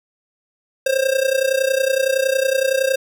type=tone with amplitude modulation; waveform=square; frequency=532 Hz; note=C5; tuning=29 cents sharp; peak=-13 dBFS; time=0.86-2.96 s; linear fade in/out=5 ms; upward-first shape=sine; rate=30.8 Hz; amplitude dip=80%; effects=none